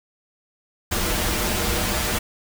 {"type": "noise with comb filter", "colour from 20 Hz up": "pink", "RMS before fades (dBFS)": -23, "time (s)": [0.91, 2.19], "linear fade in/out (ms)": 10, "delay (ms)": 7.3, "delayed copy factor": -0.8, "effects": []}